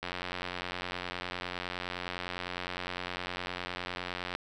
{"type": "click train", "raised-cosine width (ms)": 0.3, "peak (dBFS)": -19, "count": 389, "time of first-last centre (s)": [0.03, 4.351], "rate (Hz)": 89.8, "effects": []}